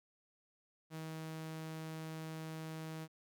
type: tone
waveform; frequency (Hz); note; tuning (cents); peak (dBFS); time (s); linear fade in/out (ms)
sawtooth; 159.2; D#3; +40; -39; 0.9-3.08; 50
effects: none